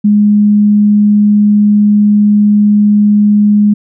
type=tone; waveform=sine; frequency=207.7 Hz; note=G#3; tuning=in tune; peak=-4 dBFS; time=0.04-3.74 s; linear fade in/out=10 ms; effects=none